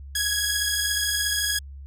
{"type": "beating tone pair", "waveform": "10% pulse", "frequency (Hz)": [1650, 1667], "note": ["G#6", "G#6"], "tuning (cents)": [-12, 6], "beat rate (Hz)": 17, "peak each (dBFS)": [-19, -15], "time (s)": [0.15, 1.59], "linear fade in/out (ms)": 5, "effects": ["added 69 Hz sine -37 dBFS peak until 1.86 s"]}